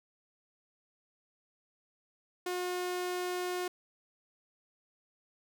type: tone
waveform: sawtooth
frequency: 360 Hz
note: F#4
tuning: 47 cents flat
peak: -29 dBFS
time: 2.46-3.68 s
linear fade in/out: 5 ms
effects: none